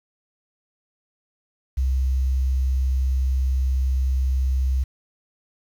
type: tone with quantisation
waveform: sine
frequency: 65.3 Hz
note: C2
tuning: 3 cents flat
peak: -18 dBFS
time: 1.77-4.84 s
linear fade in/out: 10 ms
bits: 8
effects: none